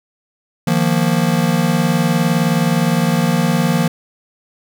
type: chord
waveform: square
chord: Eb suspended second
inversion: none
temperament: just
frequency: 155.56 / 175.01 / 233.3 Hz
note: Eb3 / F3 / Bb3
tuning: 0 / +4 / +2 cents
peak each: -19 / -17 / -19 dBFS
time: 0.67-3.88 s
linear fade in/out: 5 ms
effects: none